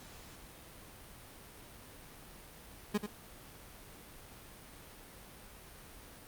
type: tone with echo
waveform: 30% pulse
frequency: 207.7 Hz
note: G#3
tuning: in tune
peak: -26 dBFS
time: 2.94-2.98 s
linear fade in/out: 10 ms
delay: 87 ms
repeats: 1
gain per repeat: -8 dB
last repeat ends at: 3.067 s
effects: pink hiss -53 dBFS RMS until 6.27 s + Opus 48 kbps